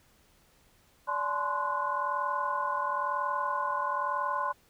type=tone cluster; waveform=sine; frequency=579 / 858 / 1030 / 1071 / 1471 Hz; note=D5 / A5 / C6 / C6 / F#6; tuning=-25 / -44 / -28 / +40 / -11 cents; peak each=-38 / -37 / -30 / -36 / -38 dBFS; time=1.07-4.53 s; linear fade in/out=20 ms; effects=pink hiss -64 dBFS RMS until 4.69 s